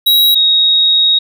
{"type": "tone pair in turn", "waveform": ["square", "sine"], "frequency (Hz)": [3848, 3771], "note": ["B7", "A#7"], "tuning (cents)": [-46, 19], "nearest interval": "unison", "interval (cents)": 35, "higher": "first", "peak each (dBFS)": -7, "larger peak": "neither", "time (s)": [[0.06, 0.35], [0.35, 1.19]], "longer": "second", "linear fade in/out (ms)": 10, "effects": []}